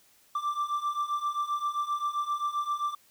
triangle beating tone pair, 1171 / 1178.6 Hz, D6 / D6, -5 / +6 cents, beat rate 7.6 Hz, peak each -31 / -28 dBFS, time 0.35-2.95 s, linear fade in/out 5 ms, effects white hiss -62 dBFS RMS until 3.1 s

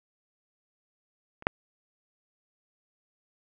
clicks, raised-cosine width 0.5 ms, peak -29 / -6 dBFS, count 2, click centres 1.424 / 1.469 s, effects none

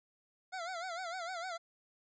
25% pulse tone with vibrato, 709 Hz, F5, 26 cents sharp, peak -35 dBFS, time 0.52-1.58 s, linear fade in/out 20 ms, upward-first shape sine, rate 6.6 Hz, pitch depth 120 cents each way, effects resampled to 16000 Hz

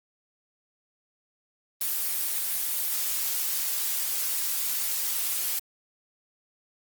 blue noise, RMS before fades -28 dBFS, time 1.81-5.59 s, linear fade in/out 2 ms, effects Opus 24 kbps

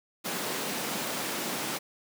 pink high-pass noise, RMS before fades -33 dBFS, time 0.24-1.79 s, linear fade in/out 20 ms, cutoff 180 Hz, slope 24 dB/octave, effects none

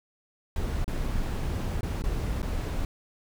brown noise with dropouts, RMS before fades -29 dBFS, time 0.56-2.85 s, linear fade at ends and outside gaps 1 ms, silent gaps 0.844-0.879 / 1.809-1.831 / 2.021-2.039 / 2.419-2.428 s, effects none

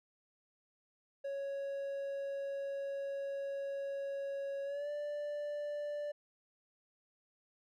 triangle tone with pitch glide, 554.4 to 587.4 Hz, C#5 to D5, 0 to 0 cents, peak -35 dBFS, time 1.24-6.12 s, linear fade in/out 10 ms, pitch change +100 cents, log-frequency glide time 4.64-4.9 s, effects none

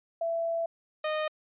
sine / sawtooth tone pair in turn, 667 / 616.5 Hz, E5 / D#5, +20 / -16 cents, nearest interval minor second, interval 136 cents, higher first, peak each -27 / -24 dBFS, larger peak second, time 0.21-0.66 / 1.04-1.28 s, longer first, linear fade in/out 5 ms, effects resampled to 8000 Hz

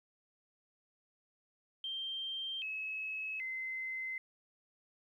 sine tone with pitch steps, 3160 / 2577 / 2060 Hz, G7 / E7 / C7, +13 / -40 / -28 cents, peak -37 dBFS, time 1.84-4.18 s, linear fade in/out 2 ms, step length 780 ms, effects 12-bit

